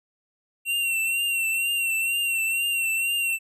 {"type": "tone with vibrato", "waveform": "square", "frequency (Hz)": 2731, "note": "F7", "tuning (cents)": -39, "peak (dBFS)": -23, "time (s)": [0.65, 3.39], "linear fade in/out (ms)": 50, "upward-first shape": "triangle", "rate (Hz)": 2.1, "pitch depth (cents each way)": 51, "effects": []}